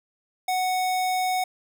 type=tone; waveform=square; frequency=740 Hz; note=F#5; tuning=in tune; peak=-23 dBFS; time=0.48-1.44 s; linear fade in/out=5 ms; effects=none